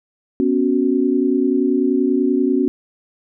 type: chord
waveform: sine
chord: B suspended second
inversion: none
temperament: equal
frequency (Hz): 246.9 / 277.2 / 370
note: B3 / C#4 / F#4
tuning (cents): 0 / 0 / 0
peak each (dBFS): -19 / -17 / -19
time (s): 0.4-2.68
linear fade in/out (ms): 0
effects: none